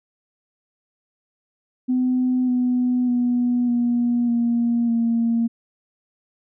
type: tone with pitch steps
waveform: sine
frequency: 253.2 / 248.7 / 244.3 / 240 / 235.7 / 231.5 Hz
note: B3 / B3 / B3 / B3 / A#3 / A#3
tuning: +43 / +12 / -19 / -49 / +19 / -12 cents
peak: -16 dBFS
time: 1.88-5.48 s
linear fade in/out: 20 ms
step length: 600 ms
effects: tanh soft clip ceiling -12 dBFS